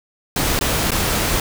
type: noise with dropouts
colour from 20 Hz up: pink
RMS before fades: -19 dBFS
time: 0.36-1.4 s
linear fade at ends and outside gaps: 2 ms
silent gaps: 0.591-0.61 / 0.907-0.917 s
effects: none